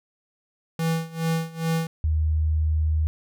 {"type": "tone with tremolo", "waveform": "square", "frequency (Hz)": 163.5, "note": "E3", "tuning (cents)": -14, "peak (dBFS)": -21, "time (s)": [0.79, 1.87], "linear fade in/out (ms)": 2, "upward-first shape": "sine", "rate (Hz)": 2.4, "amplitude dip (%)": 90}
{"type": "tone", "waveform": "sine", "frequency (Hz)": 78, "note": "D#2", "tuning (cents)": 5, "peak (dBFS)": -19, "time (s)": [2.04, 3.07], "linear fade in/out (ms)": 0}
{"effects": []}